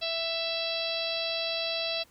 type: harmonic tone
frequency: 662 Hz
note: E5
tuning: 7 cents sharp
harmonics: 1 / 2 / 3 / 4 / 5 / 6 / 7 / 8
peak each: -34 / -46 / -46 / -36 / -37 / -34 / -37 / -42 dBFS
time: 0.01-2.04 s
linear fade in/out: 20 ms
effects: pink hiss -61 dBFS RMS until 2.1 s